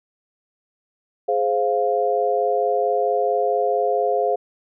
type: chord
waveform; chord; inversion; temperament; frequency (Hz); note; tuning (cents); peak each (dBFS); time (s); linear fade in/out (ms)
sine; F minor; first; equal with one note detuned; 418.9 / 523.3 / 698.5; Ab4 / C5 / F5; +15 / 0 / 0; -22 / -22 / -21; 1.28-4.36; 10
effects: none